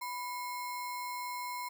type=tone with sample-and-hold; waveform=sine; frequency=987.8 Hz; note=B5; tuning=in tune; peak=-36 dBFS; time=0.01-1.69 s; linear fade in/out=10 ms; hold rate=3150 Hz; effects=none